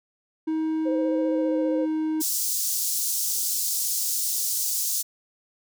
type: tone with pitch glide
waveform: triangle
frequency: 316.4 to 313.3 Hz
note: D#4 to D#4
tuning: +29 to +12 cents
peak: -21 dBFS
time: 0.47-2.22 s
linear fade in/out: 10 ms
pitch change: -17 cents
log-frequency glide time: 1.28-1.6 s
type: tone with vibrato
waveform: sine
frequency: 518 Hz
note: C5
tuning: 17 cents flat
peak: -25 dBFS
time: 0.85-1.86 s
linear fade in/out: 20 ms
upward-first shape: square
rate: 15 Hz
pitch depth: 32 cents each way
type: high-pass noise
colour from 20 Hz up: pink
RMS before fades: -26 dBFS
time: 2.2-5.03 s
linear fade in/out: 20 ms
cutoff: 5500 Hz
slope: 24 dB/octave
effects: none